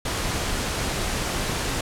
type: noise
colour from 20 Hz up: pink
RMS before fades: -26 dBFS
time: 0.05-1.81 s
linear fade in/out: 5 ms
effects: low-pass 10000 Hz 12 dB/octave